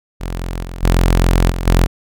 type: tone with level steps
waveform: sawtooth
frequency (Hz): 43.65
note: F1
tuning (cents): 0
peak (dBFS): -17 / -22 / -6 / -15 / -5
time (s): 0.2-1.87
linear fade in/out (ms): 20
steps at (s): 0.64 / 0.83 / 1.5 / 1.67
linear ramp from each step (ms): 2
effects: none